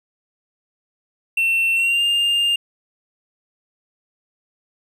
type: tone with pitch glide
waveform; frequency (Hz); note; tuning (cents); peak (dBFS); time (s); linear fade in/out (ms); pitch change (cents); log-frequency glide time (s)
triangle; 2700 to 2807; E7 to F7; +41 to +8; -14; 1.37-2.56; 5; +67; 1.75-2.02
effects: none